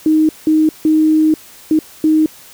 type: tone bursts at uneven times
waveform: sine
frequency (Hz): 312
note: D#4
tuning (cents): +5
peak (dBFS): -8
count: 5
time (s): 0.06-0.29 / 0.47-0.69 / 0.85-1.34 / 1.71-1.79 / 2.04-2.26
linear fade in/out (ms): 2
effects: white hiss -40 dBFS RMS until 2.53 s